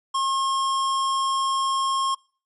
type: tone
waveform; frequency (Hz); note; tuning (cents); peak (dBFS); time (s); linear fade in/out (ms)
square; 1076; C6; +48; -22; 0.14-2.15; 10
effects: noise-tail reverb RT60 0.4 s tail -25 dB re dry + resampled to 24000 Hz